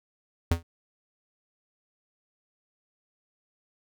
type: tone with exponential decay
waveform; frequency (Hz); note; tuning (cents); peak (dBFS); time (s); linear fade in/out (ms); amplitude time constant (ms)
square; 84.3; E2; +39; -18; 0.51-0.63; 5; 25
effects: none